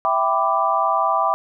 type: chord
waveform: sine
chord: E minor seventh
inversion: none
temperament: equal with one note detuned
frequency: 659.3 / 784 / 994.1 / 1174.7 Hz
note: E5 / G5 / B5 / D6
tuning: 0 / 0 / +11 / 0 cents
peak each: -23 / -22 / -22 / -20 dBFS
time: 0.05-1.34 s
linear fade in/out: 0 ms
effects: none